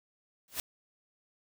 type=noise with exponential growth; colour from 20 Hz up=white; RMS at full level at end=-30 dBFS; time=0.48-0.6 s; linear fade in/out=1 ms; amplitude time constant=26 ms; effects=none